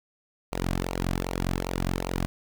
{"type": "tone with flanger", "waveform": "sawtooth", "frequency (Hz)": 44.85, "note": "F1", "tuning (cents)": 47, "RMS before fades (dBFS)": -29, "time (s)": [0.52, 2.26], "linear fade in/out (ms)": 0, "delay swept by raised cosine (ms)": [0.56, 2.26], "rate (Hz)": 2.6, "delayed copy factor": -0.75, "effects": ["9-bit"]}